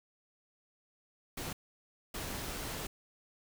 pink noise bursts at uneven times, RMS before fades -40 dBFS, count 2, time 1.37-1.53 / 2.14-2.87 s, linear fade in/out 5 ms, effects none

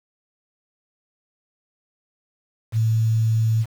sine tone with quantisation, 111.9 Hz, A2, 30 cents sharp, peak -16 dBFS, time 2.72-3.66 s, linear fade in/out 50 ms, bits 7, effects none

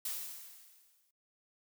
blue noise with exponential decay, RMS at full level -36 dBFS, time 0.05-1.11 s, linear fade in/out 5 ms, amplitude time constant 230 ms, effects noise-tail reverb RT60 0.1 s tail -20 dB re dry

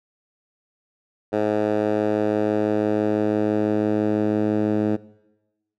10% pulse tone with band-pass filter sweep, 106 Hz, G#2, 36 cents sharp, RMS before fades -21 dBFS, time 1.32-4.97 s, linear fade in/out 20 ms, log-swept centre 510 to 280 Hz, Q 1.1, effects noise-tail reverb RT60 1.0 s tail -20 dB re dry

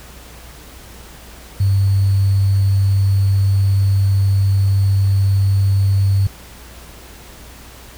sine tone with sample-and-hold, 98 Hz, G2, in tune, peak -11 dBFS, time 1.6-6.27 s, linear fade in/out 5 ms, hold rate 4410 Hz, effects added 60 Hz sine -40 dBFS peak until 7.97 s + pink hiss -40 dBFS RMS until 7.97 s

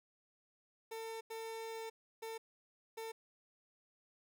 30% pulse tone bursts at uneven times, 449.6 Hz, A4, 37 cents sharp, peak -40 dBFS, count 4, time 0.91-1.21 / 1.3-1.9 / 2.22-2.38 / 2.97-3.12 s, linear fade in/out 10 ms, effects none

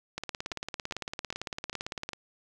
two click trains, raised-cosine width 0.2 ms, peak -21 / -17 dBFS, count 5 / 35, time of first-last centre 0.52-2.133 / 0.18-2.09 s, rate 2.48 / 17.8 Hz, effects none

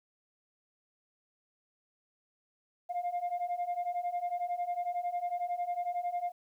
sine beating tone pair, 699 / 710 Hz, F5 / F5, +1 / +28 cents, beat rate 11 Hz, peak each -34 / -32 dBFS, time 2.89-6.32 s, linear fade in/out 20 ms, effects tanh soft clip ceiling -28 dBFS + 11-bit

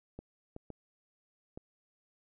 clicks, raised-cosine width 2 ms, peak -30 dBFS, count 4, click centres 0.19 / 0.564 / 0.703 / 1.575 s, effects none

